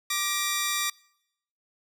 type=tone pair together; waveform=10% pulse; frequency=1179.4 / 1900 Hz; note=D6 / A#6; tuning=+7 / +33 cents; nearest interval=minor sixth; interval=826 cents; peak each=-20 dBFS; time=0.1-0.9 s; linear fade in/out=5 ms; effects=noise-tail reverb RT60 0.8 s tail -25 dB re dry